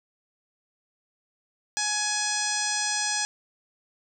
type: harmonic tone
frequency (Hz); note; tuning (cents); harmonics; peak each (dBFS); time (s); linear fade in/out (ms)
840; G#5; +19; 1 / 2 / 3 / 4 / 5 / 6 / 7 / 8 / 9 / 10; -34 / -32 / -37 / -37 / -36 / -32 / -31 / -36 / -37 / -35; 1.77-3.25; 0
effects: none